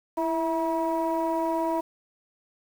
sine tone cluster, 330.8 / 654 / 961 Hz, E4 / E5 / B5, +6 / -14 / -48 cents, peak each -27 dBFS, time 0.17-1.81 s, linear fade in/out 10 ms, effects tanh soft clip ceiling -18 dBFS + 8-bit

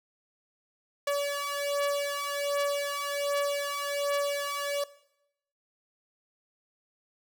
sawtooth beating tone pair, 570 / 571.3 Hz, C#5 / D5, +48 / -48 cents, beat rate 1.3 Hz, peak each -27 / -28 dBFS, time 1.07-4.84 s, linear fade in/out 5 ms, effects noise-tail reverb RT60 0.8 s tail -18 dB re dry

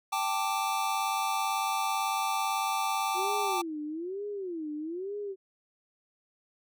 square chord, G suspended second, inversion none, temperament just, 784 / 882 / 1176 Hz, G5 / A5 / D6, 0 / +4 / +2 cents, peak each -33 dBFS, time 0.12-3.62 s, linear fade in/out 10 ms
sine tone with vibrato, 351.6 Hz, F4, 12 cents sharp, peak -33 dBFS, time 3.14-5.36 s, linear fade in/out 50 ms, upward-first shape sine, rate 1.1 Hz, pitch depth 280 cents each way
effects none

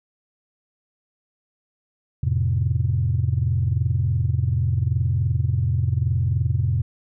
sine chord, F major, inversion none, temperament equal, 87.31 / 110 / 130.81 Hz, F2 / A2 / C3, 0 / 0 / 0 cents, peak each -22 dBFS, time 2.23-6.82 s, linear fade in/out 5 ms, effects tanh soft clip ceiling -10 dBFS

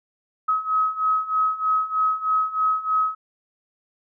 sine beating tone pair, 1274 / 1277.2 Hz, D#6 / D#6, +41 / +45 cents, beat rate 3.2 Hz, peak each -24 / -21 dBFS, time 0.48-3.15 s, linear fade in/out 10 ms, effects none

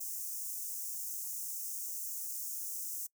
white high-pass noise, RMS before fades -40 dBFS, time 0-3.07 s, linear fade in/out 10 ms, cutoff 5900 Hz, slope 48 dB/octave, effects noise-tail reverb RT60 0.1 s tail -23 dB re dry

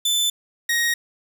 sawtooth tone pair in turn, 3520 / 1878.2 Hz, A7 / A#6, 0 / +13 cents, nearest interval major seventh, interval 1087 cents, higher first, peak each -15 dBFS, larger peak neither, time 0.05-0.3 / 0.69-0.94 s, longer neither, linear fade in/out 5 ms, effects 7-bit

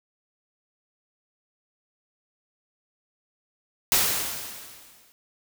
white noise with exponential decay, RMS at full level -19 dBFS, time 3.92-5.12 s, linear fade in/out 0 ms, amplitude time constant 260 ms, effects none

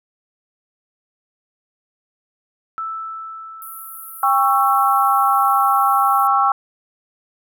sine tone with exponential decay, 1318.5 Hz, E6, in tune, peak -22 dBFS, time 2.78-5.64 s, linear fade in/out 0 ms, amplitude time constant 620 ms
white band-pass noise, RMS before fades -36 dBFS, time 3.62-6.27 s, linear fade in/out 0 ms, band 10000 to 16000 Hz, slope 96 dB/octave
sine chord, C# diminished, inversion second, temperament just, 798.3 / 1108.7 / 1330.5 Hz, G5 / C#6 / E6, +31 / 0 / +16 cents, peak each -17 dBFS, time 4.23-6.52 s, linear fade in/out 2 ms
effects none

